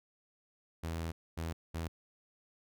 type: tone bursts at uneven times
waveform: sawtooth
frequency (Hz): 82.2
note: E2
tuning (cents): -4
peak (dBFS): -32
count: 3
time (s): 0.83-1.12 / 1.37-1.53 / 1.74-1.88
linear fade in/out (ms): 10
effects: none